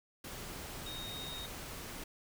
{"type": "tone in noise", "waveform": "sine", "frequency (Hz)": 3729, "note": "A#7", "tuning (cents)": 0, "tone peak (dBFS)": -43, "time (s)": [0.86, 1.46], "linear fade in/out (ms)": 5, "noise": "pink", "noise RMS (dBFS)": -45, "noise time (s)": [0.24, 2.04], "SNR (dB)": -1, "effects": []}